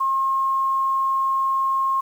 sine tone with quantisation, 1073 Hz, C6, 43 cents sharp, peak -18 dBFS, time 0-2.01 s, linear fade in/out 10 ms, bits 8, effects none

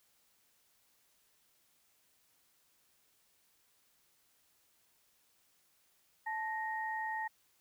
sine tone pair together, 874.4 / 1864.7 Hz, A5 / A#6, -11 / 0 cents, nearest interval octave + minor second, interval 1311 cents, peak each -37 / -39 dBFS, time 6.26-7.28 s, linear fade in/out 10 ms, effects white hiss -72 dBFS RMS until 7.6 s

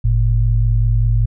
sine tone pair together, 47.34 / 112.6 Hz, F#1 / A2, +40 / +40 cents, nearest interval octave + minor third, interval 1500 cents, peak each -14 dBFS, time 0.04-1.26 s, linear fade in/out 10 ms, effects none

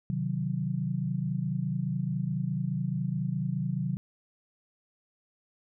sine chord, C diminished, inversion none, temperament equal, 130.81 / 155.56 / 185 Hz, C3 / Eb3 / Gb3, 0 / 0 / 0 cents, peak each -32 dBFS, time 0.1-3.97 s, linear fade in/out 0 ms, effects none

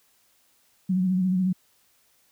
sine tone with vibrato, 185 Hz, F#3, in tune, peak -20 dBFS, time 0.89-1.53 s, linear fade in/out 10 ms, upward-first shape sine, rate 14 Hz, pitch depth 47 cents each way, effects white hiss -64 dBFS RMS until 2.31 s

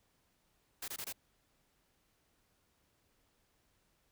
white noise bursts, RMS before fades -42 dBFS, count 4, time 0.82-1.126 s, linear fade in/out 5 ms, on 60 ms, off 22 ms, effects pink hiss -75 dBFS RMS until 4.11 s

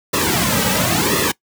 pink noise with flanger, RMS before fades -17 dBFS, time 0.13-1.32 s, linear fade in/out 10 ms, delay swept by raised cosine 1.3 to 2.9 ms, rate 0.95 Hz, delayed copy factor -0.8, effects noise-tail reverb RT60 0.1 s tail -21 dB re dry + high-pass 80 Hz 12 dB/octave

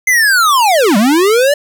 square linear two-way sweep, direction down then up, 2093 to 191.8 to 595 Hz, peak -8 dBFS, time 0.07-1.54 s, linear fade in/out 5 ms, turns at 0.97 s, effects 8-bit

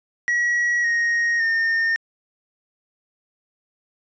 triangle tone with pitch steps, 1918 / 1871 / 1823 Hz, A#6 / A#6 / A#6, +49 / +6 / -39 cents, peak -16 dBFS, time 0.28-1.96 s, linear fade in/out 0 ms, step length 560 ms, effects resampled to 16000 Hz

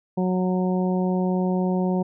harmonic tone, 183.7 Hz, F#3, 12 cents flat, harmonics 1 / 2 / 3 / 4 / 5, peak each -21 / -27 / -31 / -33 / -35 dBFS, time 0.17-2.03 s, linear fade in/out 10 ms, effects none

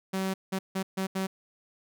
sawtooth tone bursts at uneven times, 190.6 Hz, G3, 48 cents flat, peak -24 dBFS, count 5, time 0.13-0.34 / 0.52-0.59 / 0.75-0.83 / 0.97-1.07 / 1.15-1.27 s, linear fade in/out 10 ms, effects none

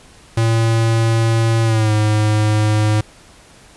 square tone with pitch glide, 113.8 to 106.79 Hz, A#2 to G#2, -41 to +49 cents, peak -13 dBFS, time 0.37-3.01 s, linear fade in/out 5 ms, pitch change -110 cents, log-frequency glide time 1.64-1.92 s, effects pink hiss -45 dBFS RMS until 3.76 s + resampled to 24000 Hz

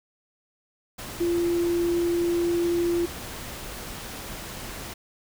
sine tone in noise, 344 Hz, F4, 26 cents flat, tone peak -21 dBFS, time 1.2-3.06 s, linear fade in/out 10 ms, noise pink, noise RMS -37 dBFS, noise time 0.98-4.94 s, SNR +13 dB, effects none

